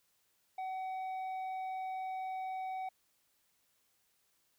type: tone with tanh clipping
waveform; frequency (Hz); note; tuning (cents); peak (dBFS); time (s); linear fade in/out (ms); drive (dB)
sine; 754; F#5; +32; -38; 0.58-2.89; 5; 6
effects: white hiss -75 dBFS RMS until 4.58 s